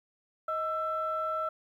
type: tone pair together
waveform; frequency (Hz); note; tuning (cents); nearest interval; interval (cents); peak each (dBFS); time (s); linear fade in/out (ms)
sine; 629.5 / 1331; D#5 / E6; +20 / +16; octave + minor second; 1296; -33 / -30; 0.48-1.49; 5
effects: tanh soft clip ceiling -22 dBFS + 11-bit